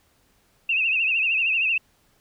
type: tone with vibrato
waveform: sine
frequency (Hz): 2642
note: E7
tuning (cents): +3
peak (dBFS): -19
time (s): 0.69-1.78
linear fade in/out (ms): 5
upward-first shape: triangle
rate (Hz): 13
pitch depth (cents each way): 110
effects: pink hiss -63 dBFS RMS until 2.2 s